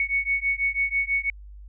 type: beating tone pair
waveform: sine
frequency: 2217 / 2223.1 Hz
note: C#7 / C#7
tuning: 0 / +4 cents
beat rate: 6.1 Hz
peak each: -25 dBFS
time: 0-1.3 s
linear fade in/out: 2 ms
effects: added 50 Hz sine -40 dBFS peak until 1.68 s